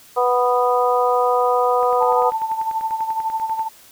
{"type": "harmonic tone", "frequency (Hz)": 246.9, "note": "B3", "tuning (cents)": 0, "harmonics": [2, 3, 4, 5], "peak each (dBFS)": [-18, -20, -21, -22], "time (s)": [0.16, 2.31], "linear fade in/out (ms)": 20}
{"type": "click train", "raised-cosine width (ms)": 0.5, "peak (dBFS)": -23, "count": 19, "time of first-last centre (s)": [1.83, 3.595], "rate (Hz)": 10.2}
{"type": "tone with tremolo", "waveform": "sine", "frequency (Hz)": 888, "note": "A5", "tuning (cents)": 16, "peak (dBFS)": -17, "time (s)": [2, 3.69], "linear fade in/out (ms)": 20, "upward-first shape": "sine", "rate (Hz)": 12, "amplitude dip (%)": 65}
{"effects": ["white hiss -47 dBFS RMS until 3.91 s"]}